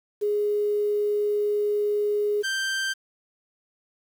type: tone pair in turn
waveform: sine / sawtooth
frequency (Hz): 415.3 / 1568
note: G#4 / G6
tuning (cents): 0 / 0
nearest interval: octave + major seventh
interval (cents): 2300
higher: second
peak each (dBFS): -21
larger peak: neither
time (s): 0.21-2.43 / 2.43-2.94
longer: first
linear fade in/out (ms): 20
effects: low-pass 9000 Hz 12 dB/octave + 8-bit